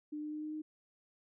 sine tone with pitch steps, 300 / 302.1 / 304.2 / 306.3 / 308.4 Hz, D4 / D4 / D#4 / D#4 / D#4, +37 / +49 / -39 / -27 / -15 cents, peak -38 dBFS, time 0.12-0.62 s, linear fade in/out 10 ms, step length 100 ms, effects none

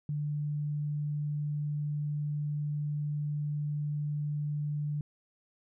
sine tone, 147.9 Hz, D3, 13 cents sharp, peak -30 dBFS, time 0.09-5.01 s, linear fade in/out 2 ms, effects none

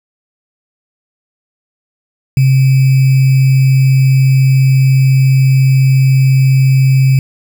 sine tone with sample-and-hold, 132.9 Hz, C3, 27 cents sharp, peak -5 dBFS, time 2.37-7.19 s, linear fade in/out 2 ms, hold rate 2450 Hz, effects none

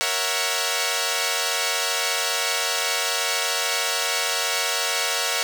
5% pulse chord, F# dominant seventh, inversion first, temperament equal, 466.2 / 554.4 / 659.3 / 740 Hz, A#4 / C#5 / E5 / F#5, 0 / 0 / 0 / 0 cents, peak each -16 dBFS, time 0.01-5.43 s, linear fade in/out 0 ms, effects none

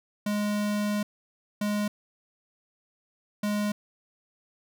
square tone bursts at uneven times, 207.7 Hz, G#3, in tune, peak -26 dBFS, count 3, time 0.26-1.03 / 1.61-1.88 / 3.43-3.72 s, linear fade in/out 5 ms, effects none

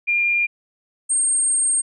sine tone pair in turn, 2403 / 8563 Hz, D7 / C9, +39 / +39 cents, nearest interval octave + minor seventh, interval 2200 cents, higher second, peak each -16 dBFS, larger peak neither, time 0.07-0.47 / 1.09-1.82 s, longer second, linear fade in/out 20 ms, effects none

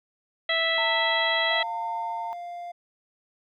harmonic tone, 657 Hz, E5, 6 cents flat, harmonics 1 / 2 / 3 / 4 / 5 / 6, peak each -29 / -34 / -25 / -36 / -28 / -32 dBFS, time 0.49-1.63 s, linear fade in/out 5 ms
sine tone with tremolo, 907 Hz, A#5, 48 cents flat, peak -28 dBFS, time 0.78-2.33 s, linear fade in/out 0 ms, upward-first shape sine, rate 1.1 Hz, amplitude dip 30%
triangle tone, 698.5 Hz, F5, in tune, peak -32 dBFS, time 1.5-2.72 s, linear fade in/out 10 ms
effects none

